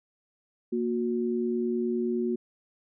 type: tone pair together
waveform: sine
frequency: 234.2 / 363.9 Hz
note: A#3 / F#4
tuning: +8 / -29 cents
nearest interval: minor sixth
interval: 763 cents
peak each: -28 dBFS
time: 0.72-2.36 s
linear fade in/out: 10 ms
effects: none